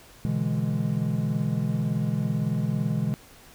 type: chord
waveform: triangle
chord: E dominant seventh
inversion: second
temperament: equal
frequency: 123.47 / 146.83 / 164.81 / 207.7 Hz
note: B2 / D3 / E3 / G#3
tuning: 0 / 0 / 0 / 0 cents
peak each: -27 dBFS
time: 0.25-3.14 s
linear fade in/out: 0 ms
effects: pink hiss -51 dBFS RMS until 3.54 s